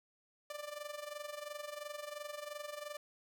sawtooth tone with amplitude modulation, 591 Hz, D5, 11 cents sharp, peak -36 dBFS, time 0.5-2.97 s, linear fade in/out 2 ms, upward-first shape sine, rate 22.9 Hz, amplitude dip 75%, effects none

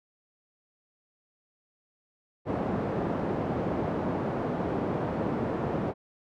pink band-pass noise, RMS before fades -30 dBFS, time 2.45-5.94 s, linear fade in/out 50 ms, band 150 to 740 Hz, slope 12 dB/octave, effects none

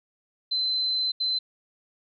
sine tone bursts at uneven times, 4062 Hz, B7, 48 cents sharp, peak -23 dBFS, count 2, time 0.51-1.12 / 1.2-1.39 s, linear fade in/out 10 ms, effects none

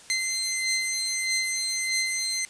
15% pulse beating tone pair, 2069 / 2070.6 Hz, C7 / C7, -20 / -19 cents, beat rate 1.6 Hz, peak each -25 / -20 dBFS, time 0.1-2.45 s, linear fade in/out 0 ms, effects white hiss -49 dBFS RMS until 2.49 s + resampled to 22050 Hz

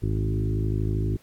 harmonic tone with a mistuned harmonic, 52.7 Hz, G#1, 26 cents sharp, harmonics 1 / 2 / 3 / 4 / 5 / 6 / 7 / 8, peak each -28 / -25 / -32 / -40 / -36 / -35 / -35 / -44 dBFS, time 0.02-1.17 s, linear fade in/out 10 ms, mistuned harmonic 2, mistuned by -21 cents, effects pink hiss -59 dBFS RMS until 1.22 s + AAC 64 kbps

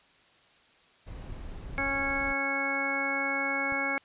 brown noise, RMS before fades -40 dBFS, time 1.06-2.33 s, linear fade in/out 20 ms
harmonic tone, 275.3 Hz, C#4, 12 cents flat, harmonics 1 / 2 / 3 / 4 / 5 / 6 / 8, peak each -37 / -37 / -37 / -40 / -37 / -35 / -30 dBFS, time 1.78-3.98 s, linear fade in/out 0 ms
click, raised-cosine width 5 ms, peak -33 dBFS, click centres 3.723 s
effects white hiss -61 dBFS RMS until 4.04 s + resampled to 8000 Hz

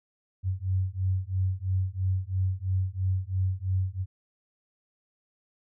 sine beating tone pair, 92.5 / 95.5 Hz, F#2 / G2, 0 / -45 cents, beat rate 3 Hz, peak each -28 dBFS, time 0.43-4.06 s, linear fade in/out 50 ms, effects none

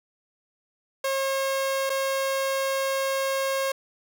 sawtooth tone with dropouts, 540 Hz, C#5, 45 cents flat, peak -20 dBFS, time 1.04-3.72 s, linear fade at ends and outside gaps 5 ms, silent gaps 1.896-1.9 s, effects none

